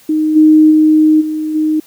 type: tone with level steps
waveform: sine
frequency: 310 Hz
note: D#4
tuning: 6 cents flat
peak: -10 / -3 / -5 / -15 / -10 dBFS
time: 0.09-1.8 s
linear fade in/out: 5 ms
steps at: 0.35 / 0.7 / 1.2 / 1.54 s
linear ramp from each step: 20 ms
effects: white hiss -45 dBFS RMS until 1.86 s